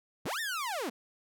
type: linear two-way sweep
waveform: sawtooth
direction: up then down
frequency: 40.98 to 1864.7 to 201.7 Hz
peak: -29 dBFS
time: 0.25-0.9 s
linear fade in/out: 10 ms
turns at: 0.4 s
effects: none